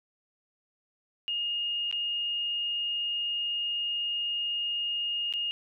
sine tone with dropouts, 2846 Hz, F7, 32 cents sharp, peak -28 dBFS, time 1.28-5.51 s, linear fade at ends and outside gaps 0 ms, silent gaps 1.913-1.926 / 5.326-5.337 s, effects none

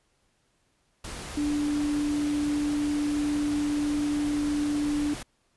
sine tone in noise, 293.7 Hz, D4, in tune, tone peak -24 dBFS, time 1.37-5.14 s, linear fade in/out 5 ms, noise pink, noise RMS -38 dBFS, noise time 1.04-5.23 s, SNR +11 dB, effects pink hiss -70 dBFS RMS until 5.56 s + resampled to 24000 Hz

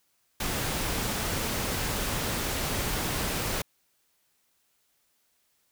pink noise, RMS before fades -30 dBFS, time 0.4-3.62 s, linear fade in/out 5 ms, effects white hiss -71 dBFS RMS until 5.71 s

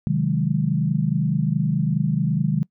sine chord, Ab dominant seventh, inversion first, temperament equal, 130.81 / 155.56 / 185 / 207.7 Hz, C3 / Eb3 / Gb3 / Ab3, 0 / 0 / 0 / 0 cents, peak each -25 / -21 / -25 / -26 dBFS, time 0.07-2.63 s, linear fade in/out 0 ms, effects noise-tail reverb RT60 0.1 s tail -23 dB re dry

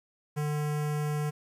square tone with notch filter, 149.3 Hz, D3, 29 cents sharp, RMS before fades -30 dBFS, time 0.36-1.31 s, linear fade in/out 20 ms, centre 3900 Hz, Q 1.3, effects resampled to 32000 Hz + 10-bit

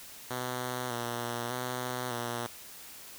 5% pulse tone with vibrato, 122.3 Hz, B2, 16 cents flat, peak -22 dBFS, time 0.3-2.47 s, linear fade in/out 10 ms, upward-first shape square, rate 0.83 Hz, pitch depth 43 cents each way, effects white hiss -48 dBFS RMS until 3.18 s

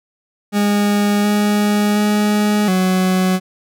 40% pulse tone with pitch steps, 205.3 / 207.4 / 208.9 / 185.7 Hz, G#3 / G#3 / G#3 / F#3, -20 / -2 / +10 / +7 cents, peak -12 dBFS, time 0.52-3.4 s, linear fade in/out 50 ms, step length 720 ms, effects none

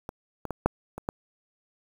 clicks, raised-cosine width 1 ms, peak -21 / -19 / -16 / -6 / -22 / -14 dBFS, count 6, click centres 0.091 / 0.453 / 0.507 / 0.66 / 0.98 / 1.089 s, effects 7-bit

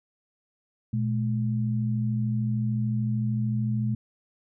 sine tone pair together, 119.49 / 212.9 Hz, A#2 / G#3, +43 / +43 cents, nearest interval minor seventh, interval 1000 cents, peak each -25 / -28 dBFS, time 0.93-3.95 s, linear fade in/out 5 ms, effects none

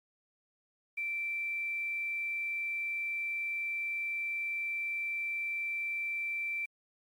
sine tone with quantisation, 2341 Hz, D7, 6 cents flat, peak -32 dBFS, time 0.97-6.66 s, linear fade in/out 10 ms, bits 10, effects MP3 96 kbps

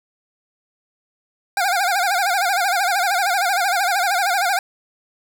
25% pulse tone with vibrato, 752 Hz, F#5, 28 cents sharp, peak -13 dBFS, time 1.57-4.59 s, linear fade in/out 2 ms, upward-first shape sine, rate 13 Hz, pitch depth 140 cents each way, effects none

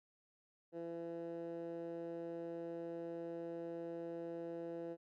15% pulse tone with band-pass filter, 168.3 Hz, E3, 36 cents sharp, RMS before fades -45 dBFS, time 0.72-4.97 s, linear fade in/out 50 ms, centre 430 Hz, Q 2.3, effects none

